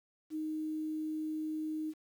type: tone with quantisation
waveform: sine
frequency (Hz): 311.1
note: D#4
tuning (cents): 0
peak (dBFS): -34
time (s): 0.3-1.94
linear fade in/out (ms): 50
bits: 10
effects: none